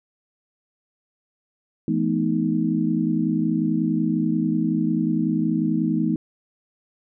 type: tone cluster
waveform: sine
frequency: 167.5 / 217 / 248 / 313.5 Hz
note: E3 / A3 / B3 / D#4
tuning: +28 / -24 / +7 / +13 cents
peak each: -25 / -24 / -25 / -24 dBFS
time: 1.88-6.16 s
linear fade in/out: 2 ms
effects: none